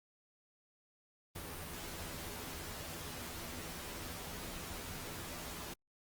pink noise with comb filter, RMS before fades -45 dBFS, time 1.35-5.74 s, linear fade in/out 10 ms, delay 12 ms, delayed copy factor +0.55, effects Opus 32 kbps

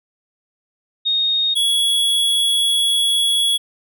sine / square tone pair in turn, 3714 / 3359 Hz, A#7 / G#7, -7 / +19 cents, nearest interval major second, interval 174 cents, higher first, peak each -15 dBFS, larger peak neither, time 1.05-1.55 / 1.55-3.58 s, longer second, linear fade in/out 20 ms, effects none

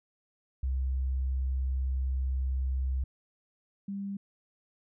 sine tone pair in turn, 65.41 / 198.52 Hz, C2 / G3, 0 / +22 cents, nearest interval octave + perfect fifth, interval 1922 cents, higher second, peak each -27 / -33 dBFS, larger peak first, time 0.63-3.04 / 3.88-4.17 s, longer first, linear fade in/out 5 ms, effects none

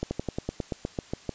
slowing click train, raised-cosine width 2 ms, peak -15 dBFS, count 12, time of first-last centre 0.03-1.293 s, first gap 80 ms, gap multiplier 1.07, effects white hiss -51 dBFS RMS until 1.34 s + resampled to 16000 Hz

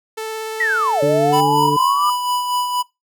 sawtooth tone with vibrato, 440 Hz, A4, in tune, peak -20 dBFS, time 0.17-1.41 s, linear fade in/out 10 ms, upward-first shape sine, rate 17 Hz, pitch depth 8 cents each way
sine linear two-way sweep, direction down then up, 1975.5 to 554.4 to 1212 Hz, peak -15 dBFS, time 0.6-2.1 s, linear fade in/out 5 ms, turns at 1.02 s
harmonic tone, 146.83 Hz, D3, in tune, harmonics 1 / 2 / 3, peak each -22 / -21 / -20 dBFS, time 1.02-1.77 s, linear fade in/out 10 ms
square tone with tremolo, 988 Hz, B5, in tune, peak -17 dBFS, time 1.32-2.83 s, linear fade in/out 20 ms, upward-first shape sine, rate 4.2 Hz, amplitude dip 45%
effects noise-tail reverb RT60 0.2 s tail -21 dB re dry

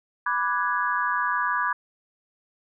sine chord, G# half-diminished seventh, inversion first, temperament equal, 987.8 / 1174.7 / 1480 / 1661.2 Hz, B5 / D6 / F#6 / G#6, 0 / 0 / 0 / 0 cents, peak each -27 / -27 / -31 / -27 dBFS, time 0.26-1.73 s, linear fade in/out 5 ms, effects none

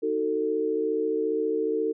sine chord, D# diminished, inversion none, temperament just, 311.1 / 373.4 / 448 Hz, D#4 / F#4 / A4, 0 / +16 / +31 cents, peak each -30 / -31 / -25 dBFS, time 0.02-1.93 s, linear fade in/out 20 ms, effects none

